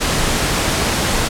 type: noise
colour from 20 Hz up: pink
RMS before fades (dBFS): -17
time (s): 0-1.29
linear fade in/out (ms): 20
effects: low-pass 10000 Hz 12 dB/octave